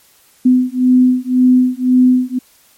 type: beating tone pair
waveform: sine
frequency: 251.9 / 253.8 Hz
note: B3 / B3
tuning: +34 / +47 cents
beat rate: 1.9 Hz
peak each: -11 dBFS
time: 0.45-2.39 s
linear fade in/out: 10 ms
effects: white hiss -50 dBFS RMS until 2.77 s + MP3 64 kbps